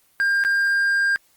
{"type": "tone with dropouts", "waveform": "triangle", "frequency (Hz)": 1602, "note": "G6", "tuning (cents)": 37, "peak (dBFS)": -15, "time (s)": [0.2, 1.16], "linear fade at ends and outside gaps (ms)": 0, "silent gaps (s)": [0.438, 0.449], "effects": ["white hiss -60 dBFS RMS until 1.36 s", "Opus 24 kbps"]}